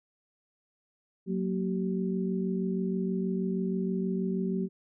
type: tone cluster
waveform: sine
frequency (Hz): 185 / 231.3 / 382.9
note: F#3 / A#3 / G4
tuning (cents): 0 / -13 / -41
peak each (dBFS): -29 / -34 / -34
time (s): 1.26-4.69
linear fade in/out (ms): 50
effects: none